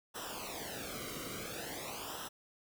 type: noise with flanger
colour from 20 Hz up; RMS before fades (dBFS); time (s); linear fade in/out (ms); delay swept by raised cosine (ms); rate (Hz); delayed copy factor
pink; -43; 0.14-2.29; 20; 0.44 to 1.18; 0.48; -0.85
effects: none